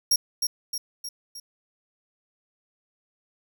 sawtooth tone with echo, 5590 Hz, F8, 1 cent sharp, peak -15 dBFS, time 0.11-0.16 s, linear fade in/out 5 ms, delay 310 ms, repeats 4, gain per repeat -5 dB, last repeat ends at 1.4 s, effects none

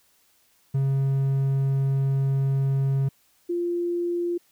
triangle / sine tone pair in turn, 136.1 / 347.1 Hz, C#3 / F4, -31 / -11 cents, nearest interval octave + major third, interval 1620 cents, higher second, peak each -18 / -23 dBFS, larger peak first, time 0.74-3.09 / 3.49-4.38 s, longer first, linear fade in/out 10 ms, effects white hiss -63 dBFS RMS until 4.51 s

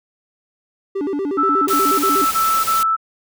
triangle tone with vibrato, 336.2 Hz, E4, 34 cents sharp, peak -17 dBFS, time 0.95-2.25 s, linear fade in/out 10 ms, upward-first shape square, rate 8.3 Hz, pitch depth 260 cents each way
sine tone bursts, 1318.5 Hz, E6, in tune, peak -14 dBFS, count 5, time 1.37-2.966 s, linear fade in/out 20 ms, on 300 ms, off 24 ms
white noise, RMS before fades -25 dBFS, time 1.68-2.83 s, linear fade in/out 2 ms
effects none

